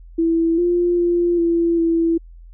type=tone with pitch steps; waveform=sine; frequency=330.5 / 349.6 / 346.6 / 337.6 / 331.8 Hz; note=E4 / F4 / F4 / E4 / E4; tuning=+5 / +2 / -13 / +41 / +11 cents; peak=-14 dBFS; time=0.18-2.18 s; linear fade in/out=10 ms; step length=400 ms; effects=added 42 Hz sine -38 dBFS peak until 2.53 s